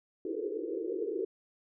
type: band-pass noise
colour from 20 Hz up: pink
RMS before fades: -35 dBFS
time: 0.25-1.25 s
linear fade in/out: 2 ms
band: 320 to 480 Hz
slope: 96 dB/octave
effects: none